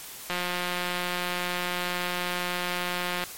click train, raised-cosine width 0.3 ms, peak -13 dBFS, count 524, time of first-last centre 0.3-3.238 s, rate 178 Hz, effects white hiss -41 dBFS RMS until 3.37 s + MP3 64 kbps

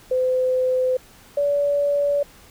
sine tone pair in turn, 511 / 573.6 Hz, C5 / D5, -41 / -41 cents, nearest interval major second, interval 200 cents, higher second, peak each -17 dBFS, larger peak neither, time 0.11-0.97 / 1.37-2.23 s, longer neither, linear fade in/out 5 ms, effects pink hiss -49 dBFS RMS until 2.5 s

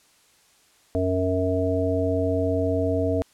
harmonic tone, 92.5 Hz, F#2, in tune, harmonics 1 / 3 / 5 / 7, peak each -26 / -26 / -26 / -26 dBFS, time 0.95-3.22 s, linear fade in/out 0 ms, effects white hiss -59 dBFS RMS until 3.33 s + low-pass 10000 Hz 12 dB/octave

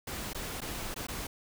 pink noise with dropouts, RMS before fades -38 dBFS, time 0.07-1.27 s, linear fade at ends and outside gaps 5 ms, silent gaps 0.333-0.347 / 0.606-0.616 / 0.943-0.961 / 1.069-1.084 s, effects none

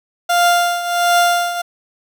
30% pulse tone with tremolo, 698.5 Hz, F5, in tune, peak -7 dBFS, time 0.29-1.62 s, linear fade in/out 10 ms, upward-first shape triangle, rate 1.4 Hz, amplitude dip 75%, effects none

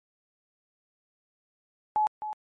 sine tone with echo, 853 Hz, G#5, 46 cents sharp, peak -21 dBFS, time 1.96-2.07 s, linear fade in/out 0 ms, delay 260 ms, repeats 1, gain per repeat -10 dB, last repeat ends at 2.33 s, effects MP3 48 kbps

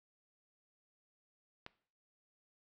click, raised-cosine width 0.3 ms, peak -29 dBFS, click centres 1.664 s, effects noise-tail reverb RT60 0.5 s tail -19 dB re dry

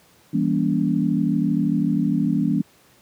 sine chord, E diminished seventh, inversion none, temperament just, 164.81 / 197.78 / 237.3 / 284.8 Hz, E3 / G3 / Bb3 / Db4, 0 / +16 / +31 / +47 cents, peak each -23 dBFS, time 0.33-2.62 s, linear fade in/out 10 ms, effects pink hiss -55 dBFS RMS until 3.01 s + high-pass 100 Hz 12 dB/octave

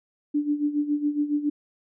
sine tone with tremolo, 293.7 Hz, D4, in tune, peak -19 dBFS, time 0.34-1.5 s, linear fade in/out 10 ms, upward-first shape sine, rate 7.2 Hz, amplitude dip 75%, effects none

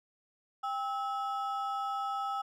triangle ring-modulated tone, 1046.5 Hz, C6, in tune, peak -27 dBFS, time 0.63-2.42 s, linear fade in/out 10 ms, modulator 252 Hz, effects none

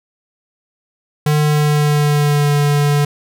square tone with pitch glide, 150.2 to 145.5 Hz, D3 to D3, +39 to -16 cents, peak -12 dBFS, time 1.26-3.05 s, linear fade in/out 5 ms, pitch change -55 cents, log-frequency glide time 1.41-2.52 s, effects none

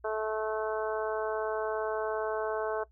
harmonic tone, 217.4 Hz, A3, 21 cents flat, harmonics 2 / 3 / 4 / 5 / 6 / 7, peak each -32 / -34 / -39 / -40 / -43 / -41 dBFS, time 0.04-2.84 s, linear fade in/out 10 ms, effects noise-tail reverb RT60 0.1 s tail -19 dB re dry + added 60 Hz sine -58 dBFS peak until 2.91 s

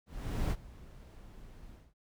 brown noise with ADSR envelope, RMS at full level -30 dBFS, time 0.06-1.94 s, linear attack 450 ms, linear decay 48 ms, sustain -21 dB, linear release 220 ms, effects none

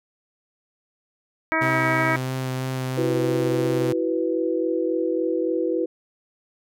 harmonic tone, 320.6 Hz, E4, 48 cents flat, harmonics 1 / 2 / 3 / 4 / 5 / 6 / 7, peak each -27 / -27 / -27 / -27 / -27 / -27 / -27 dBFS, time 1.52-2.16 s, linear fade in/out 0 ms
sawtooth tone with vibrato, 130 Hz, C3, 11 cents flat, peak -21 dBFS, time 1.61-3.93 s, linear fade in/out 10 ms, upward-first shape sine, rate 3 Hz, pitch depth 11 cents each way
sine chord, E suspended second, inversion none, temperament equal with one note detuned, 329.6 / 373.2 / 493.9 Hz, E4 / F#4 / B4, 0 / +15 / 0 cents, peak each -24 / -26 / -25 dBFS, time 2.97-5.86 s, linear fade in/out 10 ms
effects none

